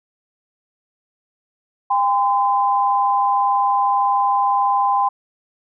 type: tone pair together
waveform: sine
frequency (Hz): 802.3 / 1024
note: G5 / C6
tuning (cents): +40 / -38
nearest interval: major third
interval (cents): 422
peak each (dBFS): -17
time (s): 1.9-5.09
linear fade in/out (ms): 10
effects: none